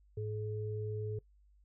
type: tone pair together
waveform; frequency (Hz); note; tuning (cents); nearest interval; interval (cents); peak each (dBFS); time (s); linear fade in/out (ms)
sine; 106.55 / 426.2; G#2 / G#4; +45 / +45; 2 octaves; 2400; -37 / -40; 0.17-1.19; 5
effects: noise-tail reverb RT60 0.1 s tail -22 dB re dry + added 50 Hz sine -62 dBFS peak until 1.64 s